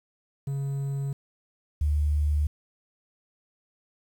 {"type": "tone pair in turn", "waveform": ["triangle", "sine"], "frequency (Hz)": [138.59, 74.25], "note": ["C#3", "D2"], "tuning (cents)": [0, 20], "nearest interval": "major seventh", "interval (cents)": 1080, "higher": "first", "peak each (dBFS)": [-25, -21], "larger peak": "second", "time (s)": [[0.47, 1.13], [1.81, 2.47]], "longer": "neither", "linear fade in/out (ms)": 5, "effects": ["9-bit"]}